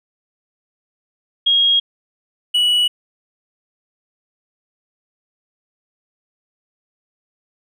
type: tone pair in turn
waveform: sine / triangle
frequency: 3273 / 2938 Hz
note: G#7 / F#7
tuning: -26 / -13 cents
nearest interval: major second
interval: 187 cents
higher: first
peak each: -11 dBFS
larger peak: neither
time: 1.46-1.8 / 2.54-2.88 s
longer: neither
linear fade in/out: 10 ms
effects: none